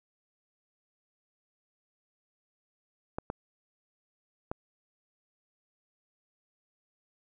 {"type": "clicks", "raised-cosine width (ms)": 1, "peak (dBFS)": -19, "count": 3, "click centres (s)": [3.185, 3.301, 4.515], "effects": []}